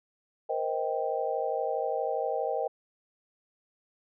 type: chord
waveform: sine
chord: C minor seventh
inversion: third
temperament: just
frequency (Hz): 470.9 / 523.3 / 627.9 / 784.9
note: Bb4 / C5 / Eb5 / G5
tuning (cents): +18 / 0 / +16 / +2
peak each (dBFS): -33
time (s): 0.49-2.68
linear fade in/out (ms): 10
effects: none